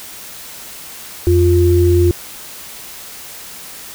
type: tone pair together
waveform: sine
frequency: 87.31 / 350.8 Hz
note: F2 / F4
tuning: 0 / +8 cents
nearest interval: 2 octaves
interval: 2408 cents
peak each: -11 dBFS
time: 1.27-2.11 s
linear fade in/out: 0 ms
effects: white hiss -33 dBFS RMS until 3.94 s